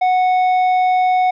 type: tone with tanh clipping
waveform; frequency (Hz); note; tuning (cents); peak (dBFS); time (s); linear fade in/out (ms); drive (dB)
sine; 737; F#5; -7; -13; 0.01-1.31; 10; 7
effects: none